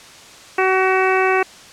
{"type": "harmonic tone", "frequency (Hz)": 377.1, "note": "F#4", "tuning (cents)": 33, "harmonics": [1, 2, 3, 4, 5, 6, 7], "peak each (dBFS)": [-17, -20, -22, -23, -24, -25, -25], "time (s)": [0.58, 1.43], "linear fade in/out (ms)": 5, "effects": ["white hiss -41 dBFS RMS until 1.72 s", "low-pass 7000 Hz 12 dB/octave"]}